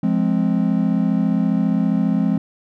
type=chord; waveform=triangle; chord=F minor; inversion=none; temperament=just; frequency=174.61 / 209.5 / 261.9 Hz; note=F3 / Ab3 / C4; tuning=0 / +15 / +2 cents; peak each=-18 / -17 / -19 dBFS; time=0.03-2.38 s; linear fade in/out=5 ms; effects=none